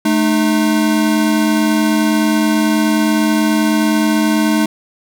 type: tone pair together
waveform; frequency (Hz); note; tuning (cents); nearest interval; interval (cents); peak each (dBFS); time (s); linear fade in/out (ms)
square; 216.6 / 306; A3 / D#4; -27 / -29; tritone; 598; -15; 0.05-4.66; 5
effects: none